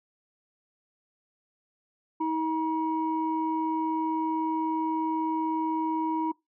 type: tone pair together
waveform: sine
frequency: 318.7 / 956.1 Hz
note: D#4 / A#5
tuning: +42 / +44 cents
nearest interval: octave + perfect fifth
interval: 1902 cents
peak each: -27 dBFS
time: 2.2-6.32 s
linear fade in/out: 10 ms
effects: noise-tail reverb RT60 0.2 s tail -24 dB re dry + tanh soft clip ceiling -20 dBFS